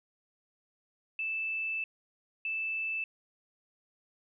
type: tone bursts at uneven times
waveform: sine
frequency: 2637 Hz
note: E7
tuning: in tune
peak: -31 dBFS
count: 2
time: 1.19-1.84 / 2.45-3.04 s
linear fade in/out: 2 ms
effects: none